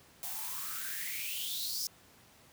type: noise with high-pass filter sweep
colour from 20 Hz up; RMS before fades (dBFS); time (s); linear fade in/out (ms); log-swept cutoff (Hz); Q
blue; -38; 0.23-1.87; 0; 700 to 5400; 7.9
effects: pink hiss -60 dBFS RMS until 2.52 s + high-pass 80 Hz 12 dB/octave